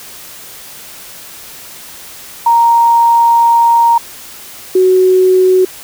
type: tone pair in turn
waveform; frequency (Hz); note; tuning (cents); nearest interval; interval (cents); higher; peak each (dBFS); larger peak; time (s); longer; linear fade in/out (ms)
sine; 932.3 / 371.6; A#5 / F#4; 0 / +7; octave + major third; 1593; first; -5; neither; 2.46-3.98 / 4.75-5.65; first; 5
effects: white hiss -32 dBFS RMS until 5.83 s